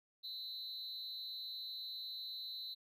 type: tone with amplitude modulation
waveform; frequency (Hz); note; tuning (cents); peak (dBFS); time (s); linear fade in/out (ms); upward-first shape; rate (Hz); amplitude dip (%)
triangle; 4023; B7; +31; -38; 0.23-2.75; 20; sine; 252; 90
effects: none